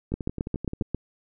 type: two click trains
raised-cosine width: 3 ms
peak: -13 / -19 dBFS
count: 7 / 9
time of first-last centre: 0.14-0.946 / 0.12-0.822 s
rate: 7.44 / 11.4 Hz
effects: none